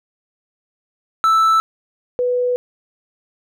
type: tone pair in turn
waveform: triangle / sine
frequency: 1319 / 494.1 Hz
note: E6 / B4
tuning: +1 / +1 cents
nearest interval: octave + perfect fourth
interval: 1700 cents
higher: first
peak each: -9 / -15 dBFS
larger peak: first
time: 1.24-1.6 / 2.19-2.56 s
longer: second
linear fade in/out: 0 ms
effects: none